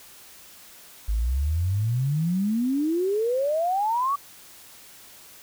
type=exponential sweep; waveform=sine; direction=up; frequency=50.3 to 1163 Hz; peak=-21 dBFS; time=1.08-4.16 s; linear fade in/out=10 ms; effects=white hiss -48 dBFS RMS until 5.42 s